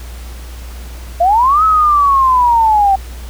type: linear two-way sweep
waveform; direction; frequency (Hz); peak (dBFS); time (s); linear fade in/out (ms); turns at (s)
sine; up then down; 659.3 to 1300 to 765; -7; 1.2-2.96; 10; 1.64
effects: added 60 Hz sine -26 dBFS peak until 3.29 s + pink hiss -37 dBFS RMS until 3.29 s